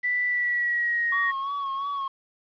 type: tone with pitch glide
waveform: sine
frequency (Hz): 1975.5 to 1872.2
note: B6 to A#6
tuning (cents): 0 to +7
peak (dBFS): -22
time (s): 0.03-1.32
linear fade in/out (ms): 20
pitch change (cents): -93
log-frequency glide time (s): 0.26-1.1
type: tone with vibrato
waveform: triangle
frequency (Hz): 1108.7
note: C#6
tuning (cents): 0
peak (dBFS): -25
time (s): 1.12-2.08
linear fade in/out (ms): 5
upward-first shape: sine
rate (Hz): 2.9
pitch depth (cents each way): 45
effects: resampled to 11025 Hz + 9-bit